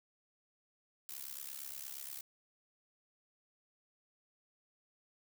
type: noise with amplitude modulation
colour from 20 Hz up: blue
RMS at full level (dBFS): -42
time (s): 1.09-2.21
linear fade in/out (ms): 0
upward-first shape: sine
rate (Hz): 68.5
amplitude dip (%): 90
effects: none